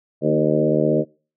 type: harmonic tone with a mistuned harmonic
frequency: 76.4 Hz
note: D#2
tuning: 31 cents flat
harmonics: 2 / 3 / 4 / 5 / 6 / 7 / 8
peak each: -23 / -23 / -23 / -23 / -23 / -23 / -23 dBFS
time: 0.21-1.05 s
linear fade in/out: 50 ms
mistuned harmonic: 4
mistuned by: +19 cents
effects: noise-tail reverb RT60 0.4 s tail -26 dB re dry